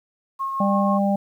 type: tone with tremolo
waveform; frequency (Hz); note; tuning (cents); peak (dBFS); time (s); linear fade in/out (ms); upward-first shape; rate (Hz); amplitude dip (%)
sine; 1081; C#6; -44; -22; 0.39-0.99; 20; triangle; 6.1; 35
type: harmonic tone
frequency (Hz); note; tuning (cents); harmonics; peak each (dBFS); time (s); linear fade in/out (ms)
198.9; G3; +25; 1 / 3 / 4; -19 / -24 / -25; 0.6-1.16; 5
effects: 9-bit